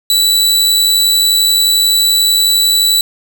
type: tone with amplitude modulation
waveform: sawtooth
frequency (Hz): 3951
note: B7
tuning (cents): 0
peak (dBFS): -4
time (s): 0.1-3.01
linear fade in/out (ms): 2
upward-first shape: sine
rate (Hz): 91.3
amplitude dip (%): 30
effects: none